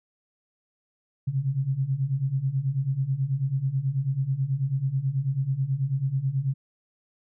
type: beating tone pair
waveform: sine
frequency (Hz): 129.4 / 138.6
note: C3 / C#3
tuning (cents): -19 / 0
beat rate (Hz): 9.2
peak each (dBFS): -28 / -25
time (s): 1.27-6.54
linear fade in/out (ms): 10
effects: none